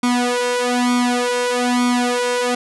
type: tone with flanger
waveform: sawtooth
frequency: 245.5 Hz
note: B3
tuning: 10 cents flat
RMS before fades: -18 dBFS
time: 0.03-2.55 s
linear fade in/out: 5 ms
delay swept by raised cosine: 0.87 to 2.17 ms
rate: 1.1 Hz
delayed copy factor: +1
effects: resampled to 24000 Hz + 8-bit